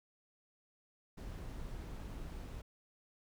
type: noise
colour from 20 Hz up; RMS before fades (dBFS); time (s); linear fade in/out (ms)
brown; -45; 1.17-2.62; 10
effects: none